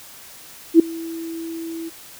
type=tone with ADSR envelope; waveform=sine; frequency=329.6 Hz; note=E4; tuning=in tune; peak=-3 dBFS; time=0.74-1.9 s; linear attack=56 ms; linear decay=5 ms; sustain=-24 dB; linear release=21 ms; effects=white hiss -42 dBFS RMS until 2.19 s